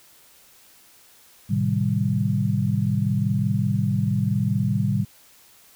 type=chord; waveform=sine; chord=A half-diminished seventh; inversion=none; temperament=equal; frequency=110 / 130.81 / 155.56 / 196 Hz; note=A2 / C3 / Eb3 / G3; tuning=0 / 0 / 0 / 0 cents; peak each=-24 / -25 / -27 / -24 dBFS; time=1.49-5.05 s; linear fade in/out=20 ms; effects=white hiss -53 dBFS RMS until 5.75 s